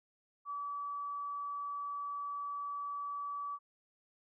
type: tone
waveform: sine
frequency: 1148 Hz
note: D6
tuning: 40 cents flat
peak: -37 dBFS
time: 0.45-3.59 s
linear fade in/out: 50 ms
effects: none